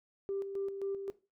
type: tone with tremolo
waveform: sine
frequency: 393.7 Hz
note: G4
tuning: 8 cents sharp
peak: -32 dBFS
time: 0.29-1.1 s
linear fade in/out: 0 ms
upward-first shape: square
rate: 3.8 Hz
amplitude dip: 55%
effects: noise-tail reverb RT60 0.3 s tail -18 dB re dry + tanh soft clip ceiling -28 dBFS